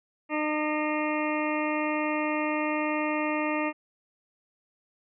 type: harmonic tone with a mistuned harmonic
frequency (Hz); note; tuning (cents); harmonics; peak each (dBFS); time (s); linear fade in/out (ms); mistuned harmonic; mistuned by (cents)
303.5; D#4; -43; 1 / 2 / 3 / 4 / 6 / 7 / 8 / 9; -29 / -32 / -34 / -35 / -37 / -37 / -38 / -39; 0.29-3.73; 50; 6; +33
effects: none